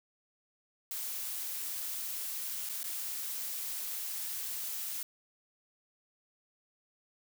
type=noise with dropouts; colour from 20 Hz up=blue; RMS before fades=-38 dBFS; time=0.91-5.03 s; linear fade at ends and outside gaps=2 ms; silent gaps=2.691-2.695 / 2.832-2.84 s; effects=none